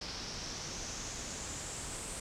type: noise with low-pass filter sweep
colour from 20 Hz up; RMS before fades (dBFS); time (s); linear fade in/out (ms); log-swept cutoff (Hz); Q
pink; -42; 0.01-2.2; 5; 5100 to 8500; 4.8
effects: none